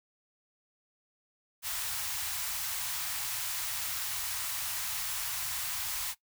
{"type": "band-stop noise", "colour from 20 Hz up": "white", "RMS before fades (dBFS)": -35, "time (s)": [1.62, 6.15], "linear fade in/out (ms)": 50, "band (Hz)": [120, 780], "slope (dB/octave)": 24, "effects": ["noise-tail reverb RT60 0.1 s tail -18 dB re dry"]}